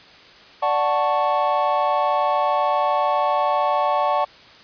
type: chord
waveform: triangle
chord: D major seventh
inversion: none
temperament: equal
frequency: 587.3 / 740 / 880 / 1108.7 Hz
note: D5 / F#5 / A5 / C#6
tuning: 0 / 0 / 0 / 0 cents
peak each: -21 dBFS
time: 0.62-4.25 s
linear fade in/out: 10 ms
effects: white hiss -46 dBFS RMS until 4.63 s + resampled to 11025 Hz